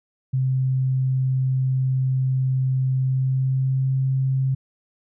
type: tone with pitch glide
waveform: sine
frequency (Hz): 130.81 to 132.79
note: C3 to C3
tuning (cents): 0 to +26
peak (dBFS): -18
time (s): 0.33-4.55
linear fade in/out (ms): 10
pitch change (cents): +26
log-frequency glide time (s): 2.98-3.96
effects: none